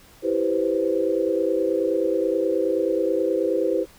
sine chord, C major seventh, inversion first, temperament equal, 329.6 / 392 / 493.9 / 523.3 Hz, E4 / G4 / B4 / C5, 0 / 0 / 0 / 0 cents, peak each -25 dBFS, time 0.22-3.86 s, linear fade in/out 50 ms, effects pink hiss -51 dBFS RMS until 3.98 s

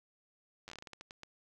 slowing click train, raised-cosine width 0.2 ms, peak -30 dBFS, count 13, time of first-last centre 0.68-1.234 s, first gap 9 ms, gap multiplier 1.27, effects none

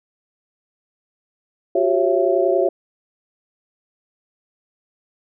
sine tone cluster, 359.6 / 390.3 / 549 / 669 Hz, F#4 / G4 / C#5 / E5, -49 / -8 / -17 / +25 cents, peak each -20 dBFS, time 1.75-2.69 s, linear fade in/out 5 ms, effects none

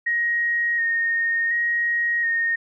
sine tone with vibrato, 1864.7 Hz, A#6, in tune, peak -19 dBFS, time 0.06-2.56 s, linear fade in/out 10 ms, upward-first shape square, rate 0.69 Hz, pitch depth 17 cents each way, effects none

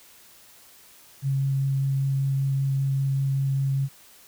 sine tone with vibrato, 136.3 Hz, C#3, 29 cents flat, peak -21 dBFS, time 1.22-3.89 s, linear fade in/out 50 ms, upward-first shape sine, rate 5.1 Hz, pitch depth 8 cents each way, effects white hiss -52 dBFS RMS until 4.27 s

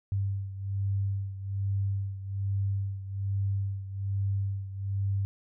sine beating tone pair, 98.2 / 99.4 Hz, G2 / G2, +4 / +25 cents, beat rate 1.2 Hz, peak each -29 / -34 dBFS, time 0.12-5.25 s, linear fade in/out 0 ms, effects none

